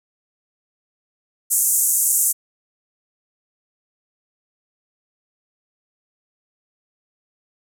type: band-pass noise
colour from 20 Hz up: pink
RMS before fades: -18 dBFS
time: 1.5-2.33 s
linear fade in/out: 20 ms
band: 7000 to 14000 Hz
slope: 48 dB/octave
effects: none